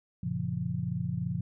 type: chord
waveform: sine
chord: Gb major seventh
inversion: none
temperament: just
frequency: 92.5 / 115.62 / 138.75 / 173.43 Hz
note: Gb2 / Bb2 / Db3 / F3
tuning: 0 / -14 / +2 / -12 cents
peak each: -39 / -35 / -35 / -33 dBFS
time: 0.23-1.41 s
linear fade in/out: 5 ms
effects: none